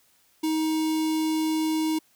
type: tone with notch filter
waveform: square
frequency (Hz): 315.2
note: D#4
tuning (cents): +23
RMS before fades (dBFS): -25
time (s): 0.43-1.99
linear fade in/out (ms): 10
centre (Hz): 1500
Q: 1.2
effects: white hiss -63 dBFS RMS until 2.15 s